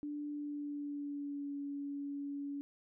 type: tone with pitch glide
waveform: sine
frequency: 293.7 to 283.4 Hz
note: D4 to C#4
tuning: 0 to +38 cents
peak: -38 dBFS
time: 0.03-2.61 s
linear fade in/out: 0 ms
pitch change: -62 cents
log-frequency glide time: 0.29-1.56 s
effects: none